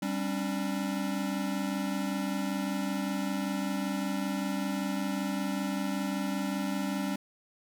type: chord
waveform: square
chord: G suspended fourth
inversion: none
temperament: equal with one note detuned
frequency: 196 / 268.5 / 293.7 Hz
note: G3 / C4 / D4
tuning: 0 / +45 / 0 cents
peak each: -33 / -36 / -37 dBFS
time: 0.02-7.16 s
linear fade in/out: 5 ms
effects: none